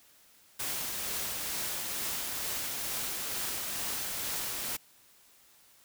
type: noise with tremolo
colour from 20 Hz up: white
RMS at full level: -34 dBFS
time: 0.59-4.77 s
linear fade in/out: 10 ms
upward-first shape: triangle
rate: 2.2 Hz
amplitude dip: 25%
effects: white hiss -61 dBFS RMS until 5.84 s